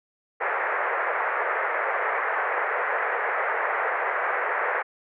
white band-pass noise, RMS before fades -26 dBFS, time 0.4-4.83 s, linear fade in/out 20 ms, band 430 to 2000 Hz, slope 48 dB/octave, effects none

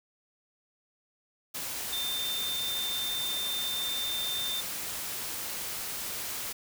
sine tone in noise, 3593 Hz, A7, 36 cents sharp, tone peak -31 dBFS, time 1.92-4.61 s, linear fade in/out 10 ms, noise white, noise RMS -36 dBFS, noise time 1.54-6.53 s, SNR +2 dB, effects none

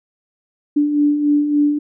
sine beating tone pair, 290 / 293.5 Hz, D4 / D4, -22 / -1 cents, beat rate 3.5 Hz, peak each -22 / -13 dBFS, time 0.76-1.79 s, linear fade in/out 10 ms, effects none

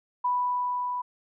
sine tone with level ramp, 987.8 Hz, B5, in tune, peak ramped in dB -22 to -28 dBFS, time 0.24-1.02 s, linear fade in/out 10 ms, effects none

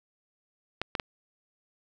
clicks, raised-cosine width 0.3 ms, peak -13 dBFS, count 3, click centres 0.816 / 0.952 / 0.998 s, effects none

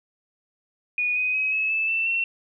sine tone with pitch steps, 2461 / 2501 / 2542 / 2583 / 2625 / 2668 / 2712 Hz, D#7 / D#7 / D#7 / E7 / E7 / E7 / E7, -20 / +8 / +36 / -36 / -8 / +20 / +49 cents, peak -21 dBFS, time 0.98-2.24 s, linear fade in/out 2 ms, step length 180 ms, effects none

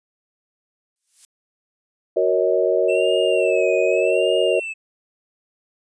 violet noise with exponential growth, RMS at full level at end -37 dBFS, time 0.96-1.25 s, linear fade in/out 1 ms, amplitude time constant 61 ms
sine chord, D# minor seventh, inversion first, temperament equal with one note detuned, 370 / 466.2 / 554.4 / 634.2 Hz, F#4 / A#4 / C#5 / D#5, 0 / 0 / 0 / +33 cents, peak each -21 dBFS, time 2.16-4.6 s, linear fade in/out 10 ms
triangle tone with vibrato, 2660 Hz, E7, 15 cents sharp, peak -25 dBFS, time 2.88-4.74 s, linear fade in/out 20 ms, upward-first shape sine, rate 0.84 Hz, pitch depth 110 cents each way
effects resampled to 22050 Hz

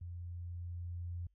sine tone with level ramp, 87 Hz, F2, 6 cents flat, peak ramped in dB -42 to -38 dBFS, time 0.01-1.27 s, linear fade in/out 5 ms, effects added 50 Hz sine -70 dBFS peak until 1.34 s

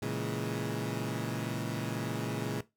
20% pulse chord, A# half-diminished seventh, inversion none, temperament equal, 116.54 / 138.59 / 164.81 / 207.7 Hz, A#2 / C#3 / E3 / G#3, 0 / 0 / 0 / 0 cents, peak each -32 / -33 / -35 / -35 dBFS, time 0.02-2.61 s, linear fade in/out 5 ms, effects noise-tail reverb RT60 0.2 s tail -17 dB re dry

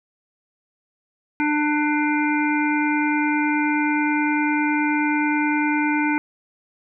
harmonic tone, 298.4 Hz, D4, 28 cents sharp, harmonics 1 / 3 / 5 / 7 / 8, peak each -20 / -25 / -27 / -28 / -29 dBFS, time 1.4-6.18 s, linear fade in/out 0 ms, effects none

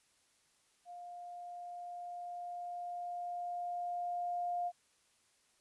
sine tone with level ramp, 705 Hz, F5, 16 cents sharp, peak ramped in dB -46 to -33 dBFS, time 0.85-4.72 s, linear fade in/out 50 ms, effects white hiss -72 dBFS RMS until 5.6 s + resampled to 24000 Hz

